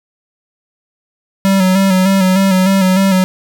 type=tone with vibrato; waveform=square; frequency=190 Hz; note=F#3; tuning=46 cents sharp; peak=-9 dBFS; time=1.45-3.24 s; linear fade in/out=0 ms; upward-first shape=square; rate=3.3 Hz; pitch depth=38 cents each way; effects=none